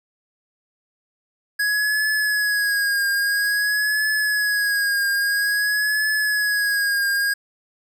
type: tone with vibrato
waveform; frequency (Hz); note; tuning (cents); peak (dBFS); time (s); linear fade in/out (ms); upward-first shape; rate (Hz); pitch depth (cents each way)
square; 1665; G#6; +4; -19; 1.59-7.34; 10; triangle; 0.5; 58
effects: none